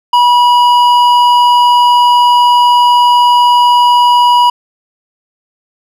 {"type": "tone with hard clipping", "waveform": "triangle", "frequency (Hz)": 972, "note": "B5", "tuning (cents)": -28, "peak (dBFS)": -6, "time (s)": [0.13, 4.5], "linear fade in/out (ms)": 5, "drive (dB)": 12, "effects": []}